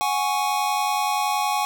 square chord, F# suspended second, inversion none, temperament equal, 740 / 830.6 / 1108.7 Hz, F#5 / G#5 / C#6, 0 / 0 / 0 cents, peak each -28 / -24 / -27 dBFS, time 0.01-1.65 s, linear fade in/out 0 ms, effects 9-bit

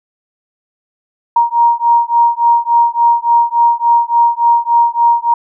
sine beating tone pair, 938 / 941.5 Hz, A#5 / A#5, +11 / +17 cents, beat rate 3.5 Hz, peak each -11 dBFS, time 1.36-5.34 s, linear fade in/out 5 ms, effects none

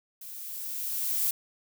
violet noise with level ramp, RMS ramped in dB -43 to -26 dBFS, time 0.21-1.31 s, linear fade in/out 5 ms, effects none

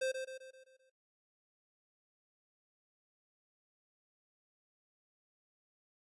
square tone with echo, 523.3 Hz, C5, in tune, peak -33 dBFS, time 0.01-0.12 s, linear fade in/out 10 ms, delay 130 ms, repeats 6, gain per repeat -6 dB, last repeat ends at 0.9 s, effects noise-tail reverb RT60 0.1 s tail -19 dB re dry + resampled to 24000 Hz

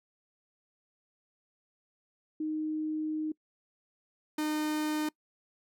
sine / 45% pulse tone pair in turn, 310 / 305.4 Hz, D#4 / D#4, -6 / -32 cents, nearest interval unison, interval 26 cents, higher first, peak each -30 / -29 dBFS, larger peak second, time 2.4-3.32 / 4.38-5.09 s, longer first, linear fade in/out 5 ms, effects noise-tail reverb RT60 0.1 s tail -24 dB re dry

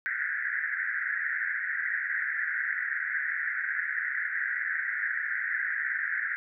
pink band-pass noise, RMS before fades -31 dBFS, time 0.06-6.36 s, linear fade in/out 0 ms, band 1500 to 2000 Hz, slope 96 dB/octave, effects none

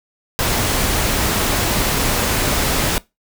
pink noise, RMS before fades -18 dBFS, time 0.39-2.98 s, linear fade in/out 0 ms, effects noise-tail reverb RT60 0.2 s tail -21 dB re dry

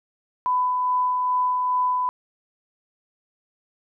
sine tone with tremolo, 1000 Hz, B5, 21 cents sharp, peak -18 dBFS, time 0.46-2.09 s, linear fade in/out 0 ms, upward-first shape sine, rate 2.4 Hz, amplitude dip 25%, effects none

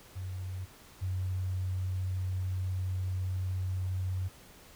sine tone pair in turn, 92.8 / 92.8 Hz, F#2 / F#2, +6 / +6 cents, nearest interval unison, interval 0 cents, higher neither, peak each -35 / -30 dBFS, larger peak second, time 0.15-0.66 / 1.01-4.29 s, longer second, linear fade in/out 20 ms, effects pink hiss -55 dBFS RMS until 4.75 s

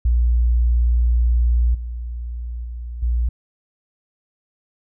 sine tone with level steps, 59.3 Hz, A#1, 30 cents sharp, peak -13 / -25 / -27 / -16 dBFS, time 0.05-3.29 s, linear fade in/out 5 ms, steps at 1.74 / 2.64 / 3.02 s, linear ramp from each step 10 ms, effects none

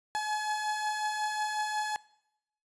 30% pulse beating tone pair, 846 / 851.5 Hz, G#5 / G#5, +32 / +43 cents, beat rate 5.5 Hz, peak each -36 / -28 dBFS, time 0.15-1.96 s, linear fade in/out 0 ms, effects noise-tail reverb RT60 0.8 s tail -22 dB re dry + resampled to 22050 Hz

